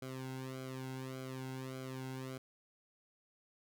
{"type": "tone with flanger", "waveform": "sawtooth", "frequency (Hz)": 130.81, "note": "C3", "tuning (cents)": 0, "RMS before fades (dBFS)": -44, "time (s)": [0.02, 2.38], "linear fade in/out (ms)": 5, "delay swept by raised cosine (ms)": [1.1, 1.69], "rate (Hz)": 1.7, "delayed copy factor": -0.9, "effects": []}